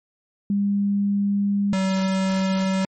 sine / square tone pair in turn, 201.3 / 190.55 Hz, G3 / G3, +46 / -49 cents, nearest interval minor second, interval 95 cents, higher first, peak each -18 / -20 dBFS, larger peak first, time 0.5-1.73 / 1.73-2.85 s, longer first, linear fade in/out 2 ms, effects MP3 32 kbps

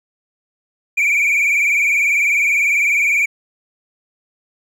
triangle tone with vibrato, 2328 Hz, D7, 16 cents flat, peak -11 dBFS, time 0.97-3.26 s, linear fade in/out 10 ms, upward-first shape sine, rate 20 Hz, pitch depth 77 cents each way, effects none

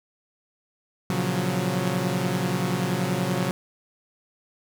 sawtooth chord, Gb major seventh, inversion first, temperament equal with one note detuned, 117.96 / 138.59 / 174.61 / 185 Hz, Bb2 / Db3 / F3 / Gb3, +21 / 0 / 0 / 0 cents, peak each -28 / -25 / -25 / -23 dBFS, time 1.1-3.51 s, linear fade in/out 0 ms, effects none

